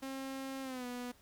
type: tone with pitch glide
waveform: sawtooth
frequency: 268 to 245.8 Hz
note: C4 to B3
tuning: +42 to -8 cents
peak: -36 dBFS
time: 0.02-1.12 s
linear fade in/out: 10 ms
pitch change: -150 cents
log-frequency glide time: 0.62-0.86 s
effects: pink hiss -65 dBFS RMS until 1.21 s